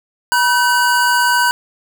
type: tone pair together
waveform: square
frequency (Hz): 968.4 / 1524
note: B5 / G6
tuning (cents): -34 / -49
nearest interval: minor sixth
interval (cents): 785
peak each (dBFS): -15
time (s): 0.32-1.51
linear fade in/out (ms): 0
effects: none